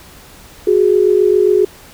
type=tone pair together; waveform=sine; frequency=367.9 / 415.3 Hz; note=F#4 / G#4; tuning=-10 / 0 cents; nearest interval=major second; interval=210 cents; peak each=-11 dBFS; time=0.67-1.65 s; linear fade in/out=5 ms; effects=pink hiss -40 dBFS RMS until 1.93 s